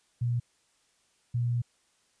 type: tone pair in turn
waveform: sine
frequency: 120.1 / 120.1 Hz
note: B2 / B2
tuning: -48 / -48 cents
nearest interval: unison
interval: 0 cents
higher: neither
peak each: -25 dBFS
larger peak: neither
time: 0.21-0.4 / 1.34-1.62 s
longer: second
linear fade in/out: 10 ms
effects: white hiss -69 dBFS RMS until 2.2 s + resampled to 22050 Hz